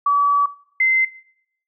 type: tone pair in turn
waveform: sine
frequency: 1145 / 2069 Hz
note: D6 / C7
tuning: -44 / -20 cents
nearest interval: minor seventh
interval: 1024 cents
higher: second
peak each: -13 / -13 dBFS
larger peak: neither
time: 0.06-0.46 / 0.8-1.05 s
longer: first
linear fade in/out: 5 ms
effects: noise-tail reverb RT60 0.7 s tail -21 dB re dry